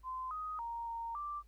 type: tone with pitch steps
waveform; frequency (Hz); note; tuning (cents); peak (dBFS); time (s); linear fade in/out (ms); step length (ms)
sine; 1031 / 1251 / 932 / 924 / 1176; C6 / D#6 / A#5 / A#5 / D6; -26 / +9 / -1 / -16 / +2; -38; 0.03-1.43; 50; 280
effects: added 53 Hz sine -58 dBFS peak until 1.47 s + pink hiss -75 dBFS RMS until 1.47 s